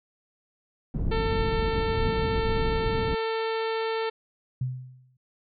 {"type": "low-pass noise", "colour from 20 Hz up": "pink", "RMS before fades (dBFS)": -28, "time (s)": [0.94, 3.15], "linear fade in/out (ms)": 2, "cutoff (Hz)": 230, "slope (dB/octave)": 12}
{"type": "harmonic tone", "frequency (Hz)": 447.6, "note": "A4", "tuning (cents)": 30, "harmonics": [1, 2, 3, 4, 5, 6, 7, 8, 9, 10], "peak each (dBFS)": [-27, -33, -37, -39, -41, -43, -44, -45, -46, -47], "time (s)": [1.11, 4.1], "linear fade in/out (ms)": 10}
{"type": "tone with exponential decay", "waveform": "sine", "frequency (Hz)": 127.7, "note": "C3", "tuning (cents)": -42, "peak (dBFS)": -23, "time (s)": [4.61, 5.17], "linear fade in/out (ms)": 5, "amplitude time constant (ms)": 120}
{"effects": []}